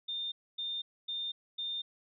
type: tone bursts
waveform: sine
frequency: 3620 Hz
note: A7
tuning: 48 cents sharp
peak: -34 dBFS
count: 4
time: 0.08-1.82 s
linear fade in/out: 10 ms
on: 240 ms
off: 260 ms
effects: none